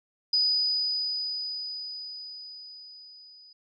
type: tone with level ramp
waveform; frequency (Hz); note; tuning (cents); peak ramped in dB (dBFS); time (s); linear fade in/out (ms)
sine; 4968; D#8; -3; -20 to -50; 0.33-3.53; 5
effects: none